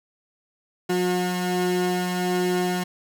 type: tone pair together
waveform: 30% pulse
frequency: 180.68 / 360 Hz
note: F#3 / F#4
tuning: -41 / -47 cents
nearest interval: octave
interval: 1194 cents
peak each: -22 dBFS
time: 0.89-2.84 s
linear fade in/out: 10 ms
effects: none